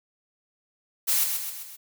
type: noise with echo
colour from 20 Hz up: blue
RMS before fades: -23 dBFS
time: 1.07-1.25 s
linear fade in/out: 20 ms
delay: 130 ms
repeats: 4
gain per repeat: -5 dB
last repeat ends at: 1.77 s
effects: none